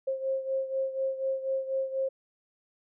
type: beating tone pair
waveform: sine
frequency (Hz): 532 / 536.1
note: C5 / C5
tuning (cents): +29 / +42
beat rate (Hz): 4.1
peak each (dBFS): -29 / -34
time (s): 0.07-2.09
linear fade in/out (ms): 10
effects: none